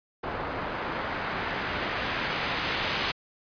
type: noise with low-pass filter sweep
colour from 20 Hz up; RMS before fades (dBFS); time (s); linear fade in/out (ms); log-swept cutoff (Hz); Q
white; -31; 0.23-3.12; 10; 1100 to 3200; 0.91
effects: resampled to 11025 Hz